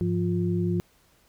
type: tone cluster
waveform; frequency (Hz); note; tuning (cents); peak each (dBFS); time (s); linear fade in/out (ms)
sine; 102.7 / 173.8 / 352.4; G#2 / F3 / F4; -19 / -8 / +16; -28 / -25 / -29; 0.01-0.8; 0
effects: pink hiss -62 dBFS RMS until 1.28 s